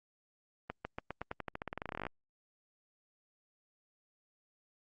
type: accelerating click train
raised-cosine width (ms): 0.5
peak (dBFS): -23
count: 24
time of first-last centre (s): 0.7-2.067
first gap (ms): 150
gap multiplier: 0.9
effects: Opus 32 kbps